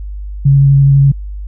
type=tone with vibrato; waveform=sine; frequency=138.59 Hz; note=C#3; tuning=in tune; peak=-4 dBFS; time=0.45-1.12 s; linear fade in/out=10 ms; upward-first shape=square; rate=12 Hz; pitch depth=10 cents each way; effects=added 50 Hz sine -21 dBFS peak until 1.47 s